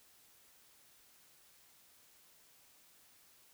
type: silence
effects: white hiss -65 dBFS RMS until 3.53 s